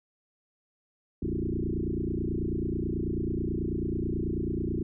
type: tone with frequency modulation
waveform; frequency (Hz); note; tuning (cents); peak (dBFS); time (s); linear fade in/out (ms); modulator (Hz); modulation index
sine; 203.8; G#3; -32; -27; 1.22-4.83; 5; 29.2; 5.9
effects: none

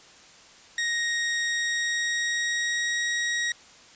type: tone with pitch glide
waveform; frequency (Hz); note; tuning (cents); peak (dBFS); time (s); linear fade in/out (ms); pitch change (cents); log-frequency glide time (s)
sawtooth; 1873 to 1893.7; A#6 to A#6; +8 to +27; -21; 0.78-3.52; 2; +19; 1.41-3.05
effects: white hiss -51 dBFS RMS until 3.95 s + resampled to 16000 Hz

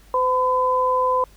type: tone pair together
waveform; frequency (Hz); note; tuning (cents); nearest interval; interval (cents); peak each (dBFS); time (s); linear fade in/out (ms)
sine; 510 / 1010.9; C5 / B5; -44 / +40; octave; 1184; -21 / -18; 0.14-1.24; 2
effects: added 50 Hz sine -47 dBFS peak until 1.36 s + pink hiss -54 dBFS RMS until 1.36 s

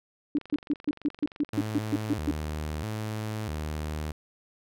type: tone bursts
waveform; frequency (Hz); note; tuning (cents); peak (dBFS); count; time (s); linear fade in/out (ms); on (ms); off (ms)
sine; 293.7; D4; 0; -22; 12; 0.35-2.31; 2; 35; 140
type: click train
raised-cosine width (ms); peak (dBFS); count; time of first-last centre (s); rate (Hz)
0.3; -29; 42; 0.37-2.137; 23.2
type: tone with vibrato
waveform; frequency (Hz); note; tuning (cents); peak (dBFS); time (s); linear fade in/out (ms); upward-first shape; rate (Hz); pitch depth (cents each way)
sawtooth; 91.1; F#2; -26; -27; 1.53-4.12; 5; square; 0.77; 300
effects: none

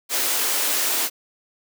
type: high-pass noise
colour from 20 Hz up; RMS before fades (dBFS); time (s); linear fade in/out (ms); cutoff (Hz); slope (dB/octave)
white; -22; 0.09-1.1; 50; 250; 48
effects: none

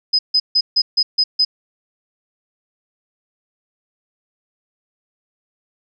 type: tone bursts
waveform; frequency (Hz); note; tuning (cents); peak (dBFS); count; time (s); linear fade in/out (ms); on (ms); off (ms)
sine; 5030; D#8; +18; -11; 7; 0.13-1.45; 10; 60; 150
effects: none

